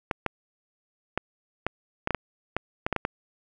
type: clicks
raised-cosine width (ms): 0.5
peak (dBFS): -10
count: 12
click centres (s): 0.112 / 0.263 / 1.176 / 1.666 / 2.074 / 2.107 / 2.147 / 2.566 / 2.865 / 2.927 / 2.963 / 3.051
effects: none